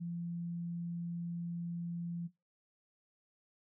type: tone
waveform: sine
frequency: 171.2 Hz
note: F3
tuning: 34 cents flat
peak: -37 dBFS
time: 0-2.28 s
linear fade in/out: 20 ms
effects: noise-tail reverb RT60 0.2 s tail -17 dB re dry